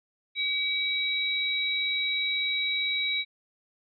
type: tone pair together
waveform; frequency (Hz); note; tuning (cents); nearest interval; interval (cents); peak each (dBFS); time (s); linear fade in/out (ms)
sine; 2288 / 3855; D7 / B7; -46 / -43; major sixth; 903; -28; 0.35-3.25; 50
effects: none